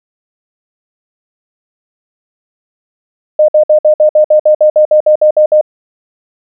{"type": "tone bursts", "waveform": "sine", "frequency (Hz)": 611, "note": "D#5", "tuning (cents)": -32, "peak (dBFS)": -3, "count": 15, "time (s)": [3.39, 5.612], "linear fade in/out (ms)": 5, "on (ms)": 94, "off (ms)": 58, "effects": []}